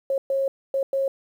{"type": "tone bursts at uneven times", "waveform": "sine", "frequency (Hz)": 543, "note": "C#5", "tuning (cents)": -36, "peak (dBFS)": -20, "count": 4, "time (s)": [[0.1, 0.18], [0.3, 0.48], [0.74, 0.83], [0.93, 1.08]], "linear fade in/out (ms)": 2, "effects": ["9-bit"]}